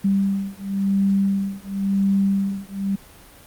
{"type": "beating tone pair", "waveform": "sine", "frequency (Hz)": [196, 196.95], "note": ["G3", "G3"], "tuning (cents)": [0, 8], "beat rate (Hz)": 0.95, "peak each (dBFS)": -21, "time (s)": [0.04, 2.96], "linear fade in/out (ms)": 10, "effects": ["pink hiss -46 dBFS RMS until 3.46 s", "Opus 32 kbps"]}